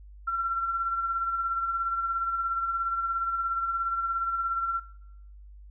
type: tone with tremolo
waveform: sine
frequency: 1359 Hz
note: F6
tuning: 48 cents flat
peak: -24 dBFS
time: 0.27-4.8 s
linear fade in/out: 10 ms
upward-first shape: sine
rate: 17 Hz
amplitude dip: 45%
effects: noise-tail reverb RT60 0.8 s tail -20 dB re dry + added 50 Hz sine -45 dBFS peak until 5.7 s